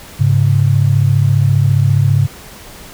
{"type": "tone pair together", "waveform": "sine", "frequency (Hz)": [103.08, 137.9], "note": ["G#2", "C#3"], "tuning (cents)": [-12, -9], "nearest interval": "perfect fourth", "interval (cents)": 503, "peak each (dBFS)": -11, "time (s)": [0.19, 2.27], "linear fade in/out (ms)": 20, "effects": ["pink hiss -35 dBFS RMS until 2.93 s"]}